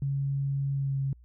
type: tone with pitch glide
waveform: sine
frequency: 138.59 to 136.52 Hz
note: C#3 to C#3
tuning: 0 to -26 cents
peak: -26 dBFS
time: 0.02-1.13 s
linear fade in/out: 2 ms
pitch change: -26 cents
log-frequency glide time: 0.74-0.95 s
effects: added 60 Hz sine -51 dBFS peak until 1.24 s